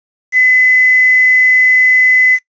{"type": "tone with quantisation", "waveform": "sine", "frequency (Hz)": 2018, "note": "B6", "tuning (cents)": 37, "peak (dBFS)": -6, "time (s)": [0.32, 2.39], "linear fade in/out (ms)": 50, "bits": 5, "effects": ["noise-tail reverb RT60 0.1 s tail -18 dB re dry", "resampled to 16000 Hz"]}